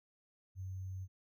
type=tone with sample-and-hold; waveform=sine; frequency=93.9 Hz; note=F#2; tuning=26 cents sharp; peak=-40 dBFS; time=0.55-1.08 s; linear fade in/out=50 ms; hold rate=6300 Hz; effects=none